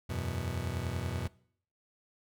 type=chord; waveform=35% pulse; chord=E suspended second; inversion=none; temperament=just; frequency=82.41 / 92.71 / 123.61 Hz; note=E2 / F#2 / B2; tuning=0 / +4 / +2 cents; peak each=-37 / -35 / -36 dBFS; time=0.09-1.28 s; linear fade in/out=10 ms; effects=noise-tail reverb RT60 0.6 s tail -22 dB re dry